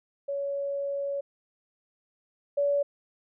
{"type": "tone pair in turn", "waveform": "sine", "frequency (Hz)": [561, 570.1], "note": ["C#5", "C#5"], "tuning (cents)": [21, 48], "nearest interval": "unison", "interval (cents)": 27, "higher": "second", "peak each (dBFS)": [-28, -22], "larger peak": "second", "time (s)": [[0.28, 1.21], [2.57, 2.83]], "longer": "first", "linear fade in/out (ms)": 10, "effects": []}